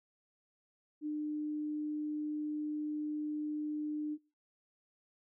sine tone, 301.2 Hz, D4, 44 cents sharp, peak -34 dBFS, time 1.01-4.18 s, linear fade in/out 50 ms, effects noise-tail reverb RT60 0.3 s tail -24 dB re dry

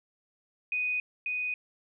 sine tone with echo, 2489 Hz, D#7, in tune, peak -27 dBFS, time 0.72-1 s, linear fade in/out 2 ms, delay 540 ms, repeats 1, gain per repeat -2 dB, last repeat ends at 1.54 s, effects none

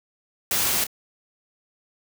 white noise with echo, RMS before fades -23 dBFS, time 0.51-0.84 s, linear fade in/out 2 ms, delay 28 ms, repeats 1, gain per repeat -10 dB, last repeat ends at 0.868 s, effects none

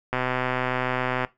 click train, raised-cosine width 0.5 ms, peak -10 dBFS, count 143, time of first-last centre 0.13-1.248 s, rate 127 Hz, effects noise-tail reverb RT60 0.2 s tail -18 dB re dry

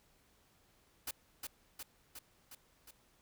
white noise with echo, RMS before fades -40 dBFS, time 1.07-1.11 s, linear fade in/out 5 ms, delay 360 ms, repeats 5, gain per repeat -3 dB, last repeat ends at 2.91 s, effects pink hiss -70 dBFS RMS until 3.21 s

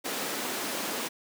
pink high-pass noise, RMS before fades -33 dBFS, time 0.04-1.09 s, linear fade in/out 20 ms, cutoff 230 Hz, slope 24 dB/octave, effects none

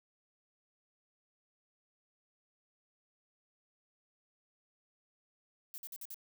violet noise bursts, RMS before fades -45 dBFS, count 5, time 5.74-6.144 s, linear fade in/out 0 ms, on 40 ms, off 51 ms, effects none

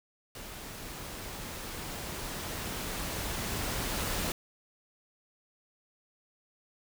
pink noise with level ramp, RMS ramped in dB -44 to -32 dBFS, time 0.35-4.32 s, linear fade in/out 2 ms, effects none

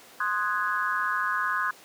sine chord, Ab dominant seventh, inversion first, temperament equal, 1046.5 / 1244.5 / 1480 / 1661.2 Hz, C6 / Eb6 / Gb6 / Ab6, 0 / 0 / 0 / 0 cents, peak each -30 dBFS, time 0.2-1.71 s, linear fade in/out 5 ms, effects pink hiss -50 dBFS RMS until 1.84 s + high-pass 300 Hz 12 dB/octave

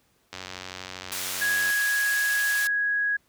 click train, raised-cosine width 0.2 ms, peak -18 dBFS, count 128, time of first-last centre 0.33-1.701 s, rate 92.6 Hz
white band-pass noise, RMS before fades -32 dBFS, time 1.12-2.67 s, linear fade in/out 0 ms, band 1100 to 14000 Hz, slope 12 dB/octave
sine tone, 1661.2 Hz, G#6, in tune, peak -22 dBFS, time 1.41-3.17 s, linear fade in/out 10 ms
effects pink hiss -66 dBFS RMS until 3.28 s + high-pass 60 Hz 12 dB/octave

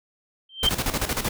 sine tone with exponential growth, 3136 Hz, G7, in tune, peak -14 dBFS, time 0.49-0.69 s, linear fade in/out 5 ms, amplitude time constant 43 ms
pink noise with tremolo, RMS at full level -24 dBFS, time 0.63-1.29 s, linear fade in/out 2 ms, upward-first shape square, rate 13 Hz, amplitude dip 70%
effects none

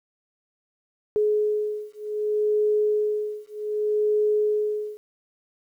sine beating tone pair, 422.2 / 422.85 Hz, G#4 / G#4, +29 / +31 cents, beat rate 0.65 Hz, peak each -24 dBFS, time 1.16-4.97 s, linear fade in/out 0 ms, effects 10-bit

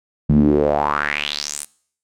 sawtooth tone with band-pass filter sweep, 73.42 Hz, D2, in tune, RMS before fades -18 dBFS, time 0.29-1.65 s, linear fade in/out 10 ms, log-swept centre 170 to 10000 Hz, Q 5, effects noise-tail reverb RT60 0.6 s tail -23 dB re dry

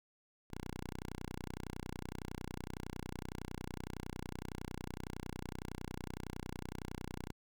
5% pulse tone, 30.87 Hz, B0, in tune, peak -31 dBFS, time 0.5-7.32 s, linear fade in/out 10 ms, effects none

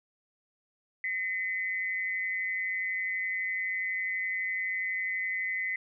sine tone with amplitude modulation, 2028 Hz, B6, 45 cents sharp, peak -26 dBFS, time 1.04-5.76 s, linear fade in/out 2 ms, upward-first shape sine, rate 189 Hz, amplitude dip 70%, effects none

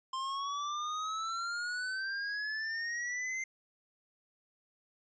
square exponential sweep, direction up, 1046.5 to 2093 Hz, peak -35 dBFS, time 0.13-3.44 s, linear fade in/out 5 ms, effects resampled to 16000 Hz

